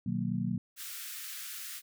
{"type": "chord", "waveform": "sine", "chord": "B major seventh", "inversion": "none", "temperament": "just", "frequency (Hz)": [123.47, 154.34, 185.21, 231.5], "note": ["B2", "D#3", "F#3", "A#3"], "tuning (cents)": [0, -14, 2, -12], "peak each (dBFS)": [-36, -39, -33, -35], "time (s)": [0.06, 0.58], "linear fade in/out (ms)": 5}
{"type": "high-pass noise", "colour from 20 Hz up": "white", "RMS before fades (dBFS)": -42, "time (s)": [0.76, 1.82], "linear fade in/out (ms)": 50, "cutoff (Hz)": 1300, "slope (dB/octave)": 48}
{"effects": []}